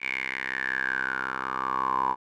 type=tone with band-pass filter sweep; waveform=10% pulse; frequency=65.41 Hz; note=C2; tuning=in tune; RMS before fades=-29 dBFS; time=0-2.16 s; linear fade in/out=50 ms; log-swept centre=2300 to 960 Hz; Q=9.8; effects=none